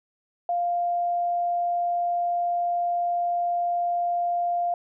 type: tone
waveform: sine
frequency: 698.5 Hz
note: F5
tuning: in tune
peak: -22 dBFS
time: 0.49-4.74 s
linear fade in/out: 2 ms
effects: none